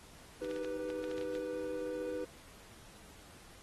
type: chord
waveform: triangle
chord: Eb augmented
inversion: none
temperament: equal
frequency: 311.1 / 392 / 493.9 Hz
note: Eb4 / G4 / B4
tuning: 0 / 0 / 0 cents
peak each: -41 / -42 / -36 dBFS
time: 0.41-2.25 s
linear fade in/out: 10 ms
type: clicks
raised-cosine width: 0.2 ms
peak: -29 dBFS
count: 10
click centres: 0.446 / 0.512 / 0.563 / 0.647 / 0.902 / 1.041 / 1.114 / 1.181 / 1.212 / 1.352 s
effects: pink hiss -57 dBFS RMS until 3.62 s + AAC 32 kbps